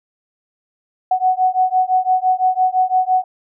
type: beating tone pair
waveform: sine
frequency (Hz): 740 / 745.9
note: F#5 / F#5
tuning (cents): 0 / +14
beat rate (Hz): 5.9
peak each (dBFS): -16 / -16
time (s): 1.11-3.24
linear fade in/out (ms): 5
effects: none